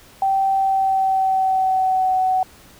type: tone with pitch glide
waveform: sine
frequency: 776 to 749.1 Hz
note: G5 to F#5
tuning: -18 to +21 cents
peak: -15 dBFS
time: 0.22-2.43 s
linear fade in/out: 2 ms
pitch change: -61 cents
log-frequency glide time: 0.55-2.17 s
effects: pink hiss -47 dBFS RMS until 2.79 s